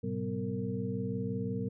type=tone cluster; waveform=sine; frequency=106.3 / 125.8 / 191.7 / 251.2 / 458.4 Hz; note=G#2 / B2 / G3 / B3 / A#4; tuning=+41 / +32 / -38 / +30 / -29 cents; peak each=-39 / -39 / -36 / -39 / -39 dBFS; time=0.03-1.69 s; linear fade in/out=10 ms; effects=none